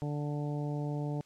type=harmonic tone; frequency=146.83 Hz; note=D3; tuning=in tune; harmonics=1 / 2 / 3 / 4 / 5 / 6; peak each=-33 / -39 / -43 / -45 / -47 / -49 dBFS; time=0.02-1.21 s; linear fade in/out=0 ms; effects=white hiss -64 dBFS RMS until 1.25 s + low-pass 7000 Hz 12 dB/octave